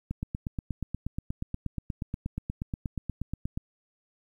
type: click train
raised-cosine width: 5 ms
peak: -19 dBFS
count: 30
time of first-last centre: 0.11-3.575 s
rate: 8.37 Hz
effects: 10-bit